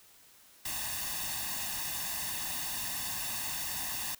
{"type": "noise with comb filter", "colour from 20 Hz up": "white", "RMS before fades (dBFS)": -36, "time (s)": [0.65, 4.15], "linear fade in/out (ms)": 5, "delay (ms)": 1.1, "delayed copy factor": 0.8, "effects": ["white hiss -59 dBFS RMS until 4.19 s"]}